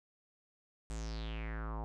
square tone with low-pass filter sweep, 55 Hz, A1, in tune, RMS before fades -40 dBFS, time 0.9-1.84 s, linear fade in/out 0 ms, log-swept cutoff 8400 to 830 Hz, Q 5, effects none

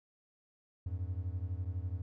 triangle beating tone pair, 86.2 / 98.2 Hz, F2 / G2, -22 / +4 cents, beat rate 12 Hz, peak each -35 / -37 dBFS, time 0.86-2.02 s, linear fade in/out 5 ms, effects none

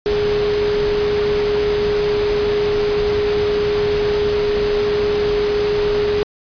sine tone in noise, 415.1 Hz, G#4, 1 cent flat, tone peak -15 dBFS, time 0.06-6.23 s, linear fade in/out 0 ms, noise pink, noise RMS -25 dBFS, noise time 0.06-6.23 s, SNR +7 dB, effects resampled to 11025 Hz

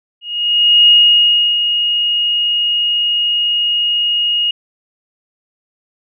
sine tone with ADSR envelope, 2869 Hz, F7, 46 cents sharp, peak -4 dBFS, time 0.21-4.51 s, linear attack 670 ms, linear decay 690 ms, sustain -8 dB, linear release 4 ms, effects none

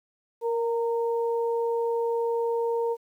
sine tone pair together, 466.2 / 920.9 Hz, A#4 / A#5, 0 / -21 cents, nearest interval octave, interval 1179 cents, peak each -24 / -32 dBFS, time 0.41-2.97 s, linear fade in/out 50 ms, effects 10-bit

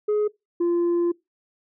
sine tone pair in turn, 420.4 / 345.1 Hz, G#4 / F4, +21 / -21 cents, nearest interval minor third, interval 342 cents, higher first, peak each -16 dBFS, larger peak neither, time 0.08-0.28 / 0.6-1.12 s, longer second, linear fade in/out 10 ms, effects noise-tail reverb RT60 0.2 s tail -24 dB re dry + tanh soft clip ceiling -18 dBFS

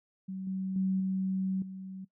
sine tone with level steps, 189.6 Hz, F#3, 43 cents sharp, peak -35 / -31 / -26 / -28 / -39 dBFS, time 0.28-2.05 s, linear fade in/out 10 ms, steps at 0.47 / 0.76 / 1 / 1.62 s, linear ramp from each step 2 ms, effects noise-tail reverb RT60 0.1 s tail -20 dB re dry

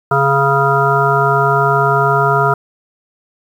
harmonic tone, 138.59 Hz, C#3, in tune, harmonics 1 / 3 / 5 / 7 / 9 / 10, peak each -17 / -17 / -17 / -17 / -17 / -17 dBFS, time 0.11-2.54 s, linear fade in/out 5 ms, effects 7-bit

